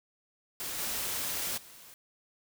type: noise with level steps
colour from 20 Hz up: white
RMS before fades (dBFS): -37 / -34 / -52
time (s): 0.6-1.94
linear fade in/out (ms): 0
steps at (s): 0.78 / 1.57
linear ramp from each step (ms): 10
effects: none